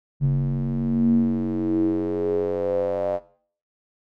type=tone with band-pass filter sweep; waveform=square; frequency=46.25 Hz; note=F#1; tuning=in tune; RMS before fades=-22 dBFS; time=0.2-3.2 s; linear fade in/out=50 ms; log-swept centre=150 to 630 Hz; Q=8.7; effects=noise-tail reverb RT60 0.5 s tail -17 dB re dry